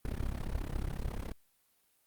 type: noise with amplitude modulation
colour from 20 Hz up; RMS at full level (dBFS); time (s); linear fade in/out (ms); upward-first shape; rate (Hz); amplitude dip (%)
brown; -32; 0.05-1.32; 2; sine; 34.1; 90
effects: white hiss -72 dBFS RMS until 2.06 s + Opus 32 kbps